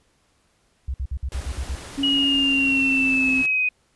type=tone bursts; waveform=sine; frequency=65.6 Hz; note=C2; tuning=5 cents sharp; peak=-23 dBFS; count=8; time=0.88-1.753 s; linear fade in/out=5 ms; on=61 ms; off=55 ms
type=noise; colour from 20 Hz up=pink; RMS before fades=-38 dBFS; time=1.32-3.46 s; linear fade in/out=0 ms
type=tone with pitch glide; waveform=sine; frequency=277.2 to 262.6 Hz; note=C#4 to C4; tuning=0 to +6 cents; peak=-22 dBFS; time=1.97-3.43 s; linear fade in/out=20 ms; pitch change=-94 cents; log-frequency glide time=2.28-3.27 s
type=linear sweep; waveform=sine; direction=down; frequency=2907 to 2493 Hz; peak=-18 dBFS; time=2.03-3.69 s; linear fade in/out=5 ms
effects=pink hiss -64 dBFS RMS until 3.95 s + resampled to 24000 Hz